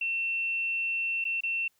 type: tone with dropouts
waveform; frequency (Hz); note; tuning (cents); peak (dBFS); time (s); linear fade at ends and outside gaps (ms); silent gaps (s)
sine; 2700; E7; +41; -27; 0.01-1.68; 5; 1.242-1.251 / 1.407-1.434
effects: white hiss -71 dBFS RMS until 1.79 s